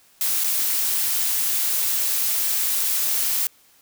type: noise with dropouts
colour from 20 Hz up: blue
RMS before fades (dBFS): -22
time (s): 0.21-3.47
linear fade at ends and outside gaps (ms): 1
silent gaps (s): 0.439-0.443
effects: white hiss -56 dBFS RMS until 3.81 s